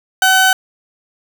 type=tone pair together; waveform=30% pulse; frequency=757 / 1514 Hz; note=F#5 / F#6; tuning=+39 / +39 cents; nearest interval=octave; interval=1200 cents; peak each=-10 dBFS; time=0.22-0.53 s; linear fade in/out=2 ms; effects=none